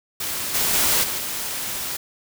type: noise with level steps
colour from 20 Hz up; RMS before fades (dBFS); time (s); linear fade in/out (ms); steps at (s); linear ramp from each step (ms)
white; -27 / -21 / -19 / -26 / -28; 0.2-1.97; 5; 0.54 / 0.73 / 1.03 / 1.18; 10
effects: none